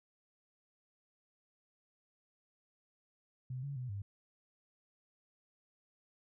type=tone with pitch steps; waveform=sine; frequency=128 / 140.7 / 126.1 / 100 Hz; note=C3 / C#3 / B2 / G2; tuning=-38 / +26 / +36 / +35 cents; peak=-38 dBFS; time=3.5-4.02 s; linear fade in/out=5 ms; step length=130 ms; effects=none